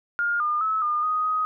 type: tone with pitch steps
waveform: sine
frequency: 1414 / 1211 / 1296 / 1213 / 1247 / 1255 Hz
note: F6 / D#6 / E6 / D#6 / D#6 / D#6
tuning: +21 / -47 / -30 / -44 / +3 / +15 cents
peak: -21 dBFS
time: 0.19-1.45 s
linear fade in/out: 0 ms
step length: 210 ms
effects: none

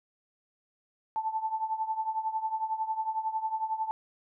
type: tone with tremolo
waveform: sine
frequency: 880 Hz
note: A5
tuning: in tune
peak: -25 dBFS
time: 1.16-3.91 s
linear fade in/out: 0 ms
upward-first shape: triangle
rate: 11 Hz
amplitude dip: 85%
effects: none

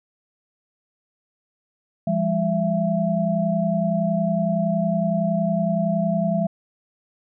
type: tone cluster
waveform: sine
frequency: 172.1 / 202.9 / 668 Hz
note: F3 / G#3 / E5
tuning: -25 / -40 / +23 cents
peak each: -23 dBFS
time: 2.07-6.47 s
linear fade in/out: 5 ms
effects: none

